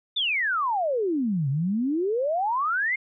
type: exponential two-way sweep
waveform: sine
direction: down then up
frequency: 3660 to 130.81 to 2172 Hz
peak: -22 dBFS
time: 0.16-2.96 s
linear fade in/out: 10 ms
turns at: 1.49 s
effects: none